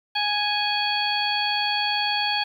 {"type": "harmonic tone with a mistuned harmonic", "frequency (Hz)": 830.6, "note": "G#5", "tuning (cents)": 0, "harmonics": [1, 2, 3, 4, 5], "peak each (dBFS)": [-26, -30, -29, -27, -28], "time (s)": [0.15, 2.44], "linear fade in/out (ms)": 10, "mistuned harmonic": 5, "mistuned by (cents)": 120, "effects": ["9-bit"]}